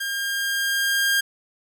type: tone with level ramp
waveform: sawtooth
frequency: 1609 Hz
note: G6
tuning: 45 cents sharp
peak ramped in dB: -22 to -14 dBFS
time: 0-1.21 s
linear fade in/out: 10 ms
effects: none